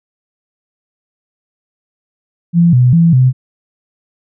sine tone with pitch steps, 170.8 / 124.8 / 167.5 / 128.5 Hz, F3 / B2 / E3 / C3, -38 / +19 / +28 / -31 cents, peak -5 dBFS, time 2.53-3.33 s, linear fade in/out 50 ms, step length 200 ms, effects none

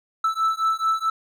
triangle beating tone pair, 1315 / 1319.6 Hz, E6 / E6, -5 / +1 cents, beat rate 4.6 Hz, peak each -21 dBFS, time 0.24-1.1 s, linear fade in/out 5 ms, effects none

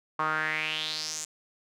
sawtooth tone with band-pass filter sweep, 155.56 Hz, D#3, in tune, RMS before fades -31 dBFS, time 0.19-1.25 s, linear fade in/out 5 ms, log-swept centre 1100 to 7400 Hz, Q 4.8, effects none

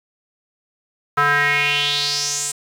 square tone with band-pass filter sweep, 144.7 Hz, D3, 25 cents flat, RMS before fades -19 dBFS, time 1.17-2.52 s, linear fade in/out 10 ms, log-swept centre 1300 to 8200 Hz, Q 4.4, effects 7-bit

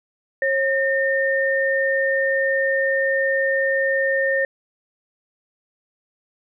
sine tone pair together, 541 / 1821.4 Hz, C#5 / A#6, -42 / -41 cents, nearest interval octave + major sixth, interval 2101 cents, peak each -20 dBFS, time 0.42-4.45 s, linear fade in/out 2 ms, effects none

